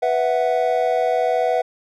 triangle chord, B suspended fourth, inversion none, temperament equal, 493.9 / 659.3 / 740 Hz, B4 / E5 / F#5, 0 / 0 / 0 cents, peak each -19 dBFS, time 0.02-1.62 s, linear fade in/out 10 ms, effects none

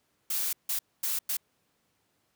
blue noise bursts at uneven times, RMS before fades -30 dBFS, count 4, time 0.3-0.53 / 0.69-0.79 / 1.03-1.19 / 1.29-1.37 s, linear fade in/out 5 ms, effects pink hiss -73 dBFS RMS until 2.35 s + high-pass 100 Hz 12 dB/octave

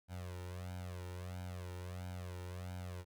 sawtooth tone with flanger, 90 Hz, F#2, 47 cents flat, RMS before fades -45 dBFS, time 0.08-3.05 s, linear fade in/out 50 ms, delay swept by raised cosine 1.3 to 2.19 ms, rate 1.5 Hz, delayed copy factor +0.8, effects none

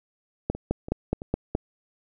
two click trains, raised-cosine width 2 ms, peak -22 / -10 dBFS, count 4 / 6, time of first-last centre 0.55-1.553 / 0.5-1.55 s, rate 2.99 / 4.76 Hz, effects none

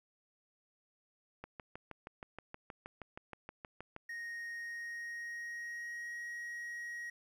click train, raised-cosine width 0.5 ms, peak -30 dBFS, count 17, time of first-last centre 1.44-3.964 s, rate 6.34 Hz
triangle tone with pitch glide, 1864.7 to 1894 Hz, A#6 to A#6, 0 to +27 cents, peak -39 dBFS, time 4.09-7.1 s, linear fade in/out 5 ms, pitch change +27 cents, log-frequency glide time 4.57-6.23 s
effects 12-bit

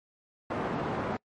pink band-pass noise, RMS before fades -32 dBFS, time 0.5-1.17 s, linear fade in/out 5 ms, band 160 to 1200 Hz, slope 12 dB/octave, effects noise-tail reverb RT60 0.1 s tail -25 dB re dry + MP3 48 kbps

